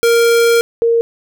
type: tone pair in turn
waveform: square / sine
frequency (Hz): 466.2 / 463.5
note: A#4 / A#4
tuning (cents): 0 / -10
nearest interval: unison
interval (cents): 10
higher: first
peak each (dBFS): -9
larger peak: neither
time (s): 0.03-0.61 / 0.82-1.01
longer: first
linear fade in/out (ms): 0
effects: none